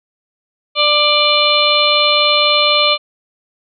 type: harmonic tone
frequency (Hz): 592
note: D5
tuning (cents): +14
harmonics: 1 / 2 / 4 / 5 / 6 / 7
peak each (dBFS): -17 / -17 / -17 / -17 / -17 / -17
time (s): 0.75-2.98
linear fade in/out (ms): 50
effects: none